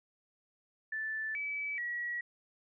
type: tone with pitch steps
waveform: sine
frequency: 1757 / 2296 / 1920 Hz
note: A6 / D7 / B6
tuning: -3 / -40 / -49 cents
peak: -34 dBFS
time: 0.92-2.21 s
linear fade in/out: 5 ms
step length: 430 ms
effects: none